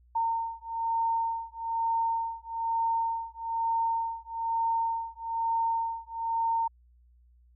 sine beating tone pair, 913 / 914.1 Hz, A#5 / A#5, -36 / -34 cents, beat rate 1.1 Hz, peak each -30 dBFS, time 0.15-6.68 s, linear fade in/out 10 ms, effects added 60 Hz sine -57 dBFS peak until 7.55 s

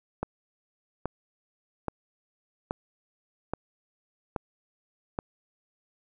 click train, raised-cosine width 1 ms, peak -15 dBFS, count 7, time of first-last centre 0.23-5.189 s, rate 1.21 Hz, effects none

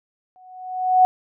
sine tone with exponential growth, 740 Hz, F#5, in tune, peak -8 dBFS, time 0.36-1.05 s, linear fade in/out 0 ms, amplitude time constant 150 ms, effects none

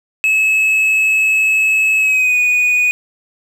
triangle tone with pitch glide, 2586 to 2472 Hz, E7 to D#7, -34 to -12 cents, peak -9 dBFS, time 0.24-2.91 s, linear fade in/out 0 ms, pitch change -78 cents, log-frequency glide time 1.98-2.38 s, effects 7-bit

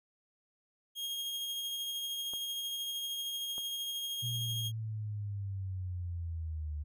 40% pulse tone with tremolo, 3253 Hz, G#7, 37 cents flat, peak -34 dBFS, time 0.95-4.72 s, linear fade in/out 50 ms, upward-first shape sine, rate 13 Hz, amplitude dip 25%
clicks, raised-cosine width 1 ms, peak -35 dBFS, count 2, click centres 2.336 / 3.581 s
sine linear sweep, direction down, 121.4 to 73.42 Hz, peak -35 dBFS, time 4.22-6.84 s, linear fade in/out 20 ms
effects none

